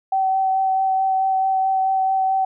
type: tone with vibrato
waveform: sine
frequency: 765 Hz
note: G5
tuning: 42 cents flat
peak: -16 dBFS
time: 0.12-2.45 s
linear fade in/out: 5 ms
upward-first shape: sine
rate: 4.6 Hz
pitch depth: 11 cents each way
effects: none